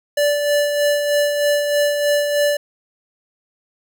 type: tone with tremolo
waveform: square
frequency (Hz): 583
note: D5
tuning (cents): -13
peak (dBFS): -14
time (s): 0.17-2.57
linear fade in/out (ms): 5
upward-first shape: sine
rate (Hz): 3.2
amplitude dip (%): 45
effects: none